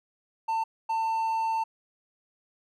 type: tone bursts at uneven times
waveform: triangle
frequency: 896 Hz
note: A5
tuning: 31 cents sharp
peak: -23 dBFS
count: 2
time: 0.48-0.64 / 0.89-1.64 s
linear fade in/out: 10 ms
effects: none